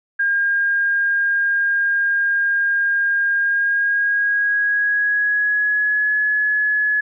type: tone with pitch glide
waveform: sine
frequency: 1614 to 1699.1 Hz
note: G#6 to G#6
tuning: -50 to +39 cents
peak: -15 dBFS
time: 0.19-7.01 s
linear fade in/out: 10 ms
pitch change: +89 cents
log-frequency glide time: 3.38-6.16 s
effects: none